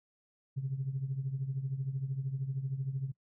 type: tone with tremolo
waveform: sine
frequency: 134.5 Hz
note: C3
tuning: 48 cents sharp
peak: -28 dBFS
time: 0.56-3.12 s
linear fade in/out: 20 ms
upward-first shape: triangle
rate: 13 Hz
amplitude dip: 80%
effects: noise-tail reverb RT60 0.1 s tail -22 dB re dry + tanh soft clip ceiling -26 dBFS